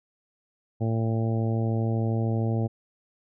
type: harmonic tone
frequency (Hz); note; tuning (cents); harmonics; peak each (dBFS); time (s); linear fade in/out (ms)
112.9; A2; +45; 1 / 2 / 3 / 4 / 5 / 6 / 7; -24 / -30 / -34 / -36 / -38 / -40 / -41; 0.8-2.68; 20
effects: none